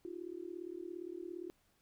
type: tone with amplitude modulation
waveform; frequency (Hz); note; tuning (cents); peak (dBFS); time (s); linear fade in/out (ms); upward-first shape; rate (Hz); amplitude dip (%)
sine; 349.2; F4; 0; -38; 0.05-1.5; 0; sine; 37.4; 95
effects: pink hiss -74 dBFS RMS until 1.81 s